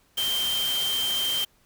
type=tone in noise; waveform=sine; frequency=3143 Hz; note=G7; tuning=4 cents sharp; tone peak=-24 dBFS; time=0.17-1.45 s; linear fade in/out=10 ms; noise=white; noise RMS=-32 dBFS; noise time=0.17-1.45 s; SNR=+5 dB; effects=pink hiss -63 dBFS RMS until 1.65 s